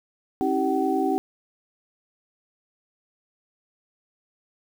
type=tone cluster; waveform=sine; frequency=271.3 / 321.8 / 389.5 / 758 Hz; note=C#4 / E4 / G4 / F#5; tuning=-37 / -42 / -11 / +42 cents; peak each=-26 dBFS; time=0.41-1.18 s; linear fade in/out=0 ms; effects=8-bit